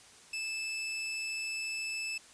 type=tone; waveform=sawtooth; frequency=2626 Hz; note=E7; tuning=7 cents flat; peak=-31 dBFS; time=0.33-2.18 s; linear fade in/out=5 ms; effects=white hiss -56 dBFS RMS until 2.33 s + resampled to 22050 Hz